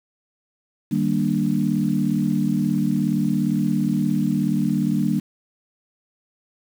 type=chord; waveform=sine; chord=Eb major seventh; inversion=none; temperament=equal with one note detuned; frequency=153.87 / 196 / 233.1 / 293.7 Hz; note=Eb3 / G3 / Bb3 / D4; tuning=-19 / 0 / 0 / 0 cents; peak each=-25 / -22 / -23 / -25 dBFS; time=0.91-5.2 s; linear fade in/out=10 ms; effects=7-bit